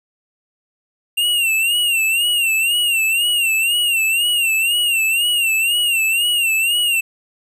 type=tone with vibrato; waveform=square; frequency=2765 Hz; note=F7; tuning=18 cents flat; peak=-15 dBFS; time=1.17-7.01 s; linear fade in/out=10 ms; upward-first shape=sine; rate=2 Hz; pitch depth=98 cents each way; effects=9-bit